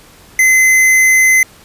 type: tone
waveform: square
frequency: 2050 Hz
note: C7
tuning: 36 cents flat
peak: -7 dBFS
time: 0.39-1.43 s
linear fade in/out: 2 ms
effects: pink hiss -42 dBFS RMS until 1.64 s + resampled to 32000 Hz